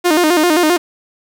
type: tone with vibrato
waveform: sawtooth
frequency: 330 Hz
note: E4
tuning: 2 cents sharp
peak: -6 dBFS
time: 0.04-0.78 s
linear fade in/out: 20 ms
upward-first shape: square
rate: 7.6 Hz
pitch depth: 120 cents each way
effects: 7-bit